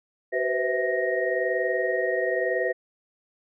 sine tone cluster, 378 / 493.1 / 514 / 653 / 1868 Hz, F#4 / B4 / C5 / E5 / A#6, +37 / -3 / -31 / -17 / +3 cents, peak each -29 dBFS, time 0.32-2.73 s, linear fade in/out 20 ms, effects none

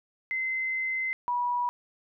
sine tone pair in turn, 2061 / 972.7 Hz, C7 / B5, -27 / -27 cents, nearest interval octave + minor second, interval 1300 cents, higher first, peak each -27 / -25 dBFS, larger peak second, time 0.31-1.13 / 1.28-1.69 s, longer first, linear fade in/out 0 ms, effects none

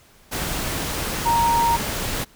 sine tone in noise, 932.3 Hz, A#5, in tune, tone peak -16 dBFS, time 1.25-1.77 s, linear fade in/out 20 ms, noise pink, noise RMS -26 dBFS, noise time 0.31-2.25 s, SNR +7 dB, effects pink hiss -53 dBFS RMS until 2.35 s

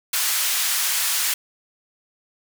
white band-pass noise, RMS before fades -22 dBFS, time 0.13-1.34 s, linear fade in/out 5 ms, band 1200 to 16000 Hz, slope 12 dB/octave, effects none

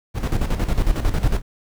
brown noise with tremolo, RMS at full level -17 dBFS, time 0.14-1.42 s, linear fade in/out 50 ms, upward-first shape square, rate 11 Hz, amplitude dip 65%, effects none

